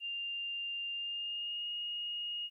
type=tone with pitch glide; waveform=sine; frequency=2795 to 2864 Hz; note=F7 to F7; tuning=+1 to +43 cents; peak=-36 dBFS; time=0-2.5 s; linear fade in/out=50 ms; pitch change=+42 cents; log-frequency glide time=0.92-1.69 s; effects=13-bit